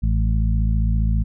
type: harmonic tone with a mistuned harmonic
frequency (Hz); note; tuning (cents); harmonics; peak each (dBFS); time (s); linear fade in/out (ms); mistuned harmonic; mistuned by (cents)
55; A1; 0; 1 / 2 / 3 / 4; -17 / -23 / -27 / -29; 0.02-1.24; 20; 4; -23
effects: none